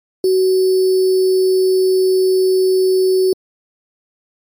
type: tone with sample-and-hold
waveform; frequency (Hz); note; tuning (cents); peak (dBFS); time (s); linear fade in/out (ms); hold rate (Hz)
sine; 375.1; F#4; +24; -10; 0.24-3.33; 2; 4900
effects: MP3 64 kbps